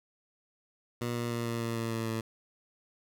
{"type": "tone with pitch steps", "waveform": "15% pulse", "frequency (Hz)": [119.9, 118.8, 117.7, 116.62, 115.55, 114.49, 113.43, 112.39], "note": ["A#2", "A#2", "A#2", "A#2", "A#2", "A#2", "A#2", "A2"], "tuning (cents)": [49, 33, 17, 1, -15, -31, -47, 37], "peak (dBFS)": -25, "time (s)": [1.01, 2.21], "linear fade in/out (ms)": 5, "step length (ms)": 150, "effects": []}